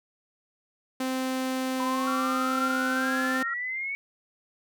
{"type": "tone", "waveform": "sawtooth", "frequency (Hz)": 259.8, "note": "C4", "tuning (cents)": -12, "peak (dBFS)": -23, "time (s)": [1, 3.43], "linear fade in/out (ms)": 5}
{"type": "exponential sweep", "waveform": "sine", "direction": "up", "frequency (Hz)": [997, 2244], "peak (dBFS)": -29, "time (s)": [1.8, 3.95], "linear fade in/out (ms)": 0}
{"type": "tone with tremolo", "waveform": "sine", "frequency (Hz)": 1371, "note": "F6", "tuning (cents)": -32, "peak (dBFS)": -29, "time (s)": [2.07, 3.54], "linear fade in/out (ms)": 5, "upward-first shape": "triangle", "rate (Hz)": 18, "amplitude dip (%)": 40}
{"effects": []}